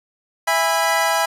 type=chord; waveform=25% pulse; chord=E major; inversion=none; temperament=equal with one note detuned; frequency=659.3 / 819.6 / 987.8 Hz; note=E5 / G#5 / B5; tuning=0 / -23 / 0 cents; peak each=-17 dBFS; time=0.47-1.26 s; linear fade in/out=10 ms; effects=resampled to 32000 Hz